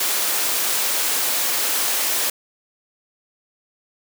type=high-pass noise; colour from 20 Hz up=white; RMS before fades=-21 dBFS; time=0-2.3 s; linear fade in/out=5 ms; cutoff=330 Hz; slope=12 dB/octave; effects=none